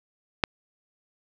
click, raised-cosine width 0.3 ms, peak -4 dBFS, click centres 0.438 s, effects none

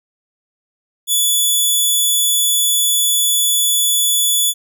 10% pulse tone, 3440 Hz, A7, 40 cents flat, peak -5 dBFS, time 1.07-4.54 s, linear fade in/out 50 ms, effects none

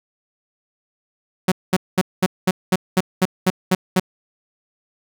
sawtooth tone bursts, 185.3 Hz, F#3, 3 cents sharp, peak -9 dBFS, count 11, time 1.48-3.998 s, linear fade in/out 5 ms, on 38 ms, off 210 ms, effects none

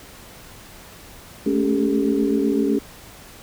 sine tone cluster, 216.2 / 224.1 / 279.8 / 396.8 / 437.1 Hz, A3 / A3 / C#4 / G4 / A4, -30 / +32 / +16 / +21 / -11 cents, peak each -24 / -28 / -20 / -23 / -27 dBFS, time 1.46-2.79 s, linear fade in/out 5 ms, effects pink hiss -43 dBFS RMS until 3.42 s

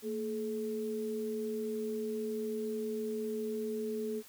sine tone pair together, 226.8 / 428.1 Hz, A#3 / A4, -47 / -47 cents, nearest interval major seventh, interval 1100 cents, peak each -38 / -35 dBFS, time 0.02-4.23 s, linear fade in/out 50 ms, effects white hiss -56 dBFS RMS until 4.28 s

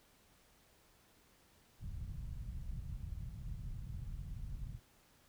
pink low-pass noise, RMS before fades -44 dBFS, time 1.79-4.8 s, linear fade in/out 50 ms, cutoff 140 Hz, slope 24 dB/octave, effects pink hiss -68 dBFS RMS until 5.28 s

